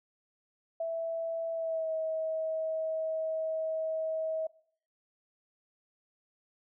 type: tone with pitch glide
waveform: sine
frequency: 659.3 to 638.7 Hz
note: E5 to D#5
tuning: 0 to +45 cents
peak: -30 dBFS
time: 0.8-4.47 s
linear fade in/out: 5 ms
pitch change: -55 cents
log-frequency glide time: 1.53-1.93 s
effects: noise-tail reverb RT60 0.6 s tail -21 dB re dry